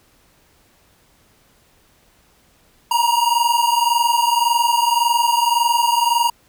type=tone pair together; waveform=square; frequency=934 / 955.8 Hz; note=A#5 / A#5; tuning=+3 / +43 cents; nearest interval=unison; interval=40 cents; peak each=-18 dBFS; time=2.91-6.3 s; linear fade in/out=5 ms; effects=pink hiss -56 dBFS RMS until 6.48 s